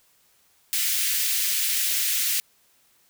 white high-pass noise, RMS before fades -24 dBFS, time 0.73-2.4 s, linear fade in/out 0 ms, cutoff 1900 Hz, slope 24 dB/octave, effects white hiss -62 dBFS RMS until 3.09 s

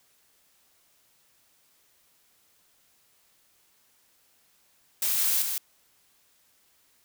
blue noise with echo, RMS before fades -26 dBFS, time 5.02-5.42 s, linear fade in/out 2 ms, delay 160 ms, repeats 1, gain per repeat -4 dB, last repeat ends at 5.58 s, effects white hiss -65 dBFS RMS until 7.04 s

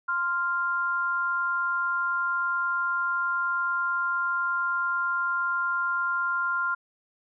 sine tone pair together, 1046.5 / 1395.2 Hz, C6 / F6, 0 / -2 cents, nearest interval perfect fourth, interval 498 cents, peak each -30 / -25 dBFS, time 0.08-6.75 s, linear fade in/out 10 ms, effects none

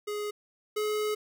square tone pair in turn, 417 / 424.5 Hz, G#4 / G#4, +7 / +38 cents, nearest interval unison, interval 31 cents, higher second, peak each -32 / -28 dBFS, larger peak second, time 0.07-0.31 / 0.76-1.15 s, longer second, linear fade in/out 10 ms, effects none

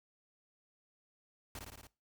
pink noise with echo, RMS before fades -45 dBFS, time 1.55-1.59 s, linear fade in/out 2 ms, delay 56 ms, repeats 5, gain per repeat -2 dB, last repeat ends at 1.87 s, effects noise-tail reverb RT60 0.3 s tail -21 dB re dry

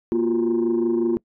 sine tone cluster, 235.2 / 345.8 / 371.3 Hz, A#3 / F4 / F#4, +16 / -17 / +6 cents, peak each -22 / -18 / -26 dBFS, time 0.12-1.17 s, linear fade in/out 0 ms, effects noise-tail reverb RT60 0.1 s tail -25 dB re dry + tanh soft clip ceiling -14 dBFS

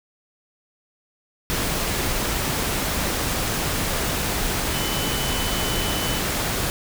sine tone in noise, 3009 Hz, F#7, 28 cents sharp, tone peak -31 dBFS, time 4.74-6.19 s, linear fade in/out 0 ms, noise pink, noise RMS -24 dBFS, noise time 1.5-6.7 s, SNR -10 dB, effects none

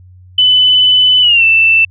sine tone with pitch glide, 3006 to 2663 Hz, F#7 to E7, +27 to +17 cents, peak -5 dBFS, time 0.38-1.85 s, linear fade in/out 5 ms, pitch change -210 cents, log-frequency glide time 1.21-1.44 s, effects added 91 Hz sine -36 dBFS peak until 1.9 s

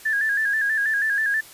sine tone with vibrato, 1700 Hz, G#6, 40 cents sharp, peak -19 dBFS, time 0.05-1.41 s, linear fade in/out 10 ms, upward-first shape square, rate 6.2 Hz, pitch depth 62 cents each way, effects white hiss -45 dBFS RMS until 1.53 s + resampled to 32000 Hz

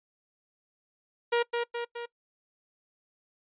sawtooth tone with echo, 473.6 Hz, A#4, 27 cents sharp, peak -19 dBFS, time 1.32-1.43 s, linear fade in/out 10 ms, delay 210 ms, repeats 3, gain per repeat -4 dB, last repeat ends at 2.06 s, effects noise-tail reverb RT60 0.1 s tail -23 dB re dry + resampled to 8000 Hz

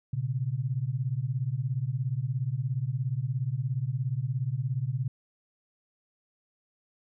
sine beating tone pair, 120 / 137 Hz, B2 / C#3, -49 / -20 cents, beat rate 17 Hz, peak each -30 dBFS, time 0.13-5.08 s, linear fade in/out 5 ms, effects none

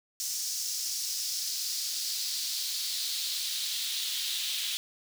pink noise with high-pass filter sweep, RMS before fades -33 dBFS, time 0.2-4.77 s, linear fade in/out 0 ms, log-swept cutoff 5800 to 3400 Hz, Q 2.8, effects none

